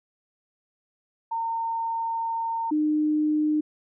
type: tone pair in turn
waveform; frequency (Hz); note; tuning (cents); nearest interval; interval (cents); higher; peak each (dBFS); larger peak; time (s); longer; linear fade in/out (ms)
sine; 913 / 304.1; A#5 / D#4; -36 / -40; octave + perfect fifth; 1904; first; -25 / -20; second; 1.31-2.71 / 2.71-3.61; first; 10
effects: none